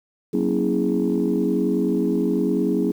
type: tone cluster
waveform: sine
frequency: 186.4 / 236.9 / 275.8 / 326.6 / 414.9 Hz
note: F#3 / A#3 / C#4 / E4 / G#4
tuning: +13 / +28 / -9 / -16 / -2 cents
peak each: -24 dBFS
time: 0.33-2.92 s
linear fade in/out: 10 ms
effects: tanh soft clip ceiling -10 dBFS + 8-bit